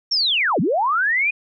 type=linear two-way sweep; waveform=sine; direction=down then up; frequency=5610 to 140.5 to 2495 Hz; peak=-16 dBFS; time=0.11-1.31 s; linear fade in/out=10 ms; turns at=0.6 s; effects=none